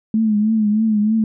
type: tone with vibrato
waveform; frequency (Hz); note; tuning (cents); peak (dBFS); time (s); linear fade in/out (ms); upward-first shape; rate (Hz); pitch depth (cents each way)
sine; 215.3; A3; -37; -13; 0.14-1.24; 2; triangle; 3.2; 77
effects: none